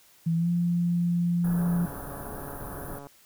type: tone with pitch glide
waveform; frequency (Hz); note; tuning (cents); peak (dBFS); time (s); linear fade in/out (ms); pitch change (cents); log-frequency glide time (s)
sine; 165.4 to 173.22; E3 to F3; +6 to -14; -22; 0.26-1.86; 10; +80; 0.36-0.49
type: band-stop noise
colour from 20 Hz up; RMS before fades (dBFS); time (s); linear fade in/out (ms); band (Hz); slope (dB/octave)
pink; -39; 1.44-2.99; 5; 1700 to 9600; 96
type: click train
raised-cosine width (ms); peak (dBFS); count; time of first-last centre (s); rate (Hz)
1; -30; 211; 1.58-3.069; 141
effects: white hiss -58 dBFS RMS until 3.25 s